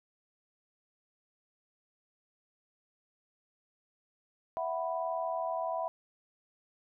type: chord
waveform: sine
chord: E suspended second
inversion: none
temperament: equal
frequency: 659.3 / 740 / 987.8 Hz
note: E5 / F#5 / B5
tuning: 0 / 0 / 0 cents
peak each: -34 / -37 / -37 dBFS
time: 4.57-5.88 s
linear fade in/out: 0 ms
effects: none